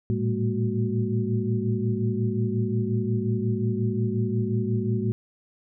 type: tone cluster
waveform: sine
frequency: 111.5 / 117.1 / 199.7 / 228.5 / 370.2 Hz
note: A2 / A#2 / G3 / A#3 / F#4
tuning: +23 / +8 / +32 / -34 / +1 cents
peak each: -26 / -30 / -29 / -30 / -31 dBFS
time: 0.1-5.12 s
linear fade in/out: 0 ms
effects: none